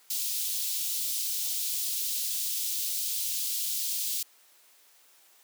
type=high-pass noise; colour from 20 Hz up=white; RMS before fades=-31 dBFS; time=0.1-4.23 s; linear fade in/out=5 ms; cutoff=3300 Hz; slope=24 dB/octave; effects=white hiss -60 dBFS RMS until 5.43 s + high-pass 400 Hz 12 dB/octave